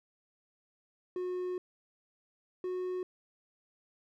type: tone pair in turn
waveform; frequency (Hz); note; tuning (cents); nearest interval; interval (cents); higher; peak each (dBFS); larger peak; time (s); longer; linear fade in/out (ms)
triangle; 363.2 / 365.9; F#4 / F#4; -32 / -19; unison; 13; second; -31 / -31; neither; 1.16-1.58 / 2.64-3.03; first; 2
effects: none